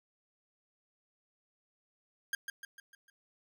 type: tone with echo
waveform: 40% pulse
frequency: 1608 Hz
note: G6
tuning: 44 cents sharp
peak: -30 dBFS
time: 2.33-2.35 s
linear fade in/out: 2 ms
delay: 150 ms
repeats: 5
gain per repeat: -6 dB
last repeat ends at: 3.1 s
effects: none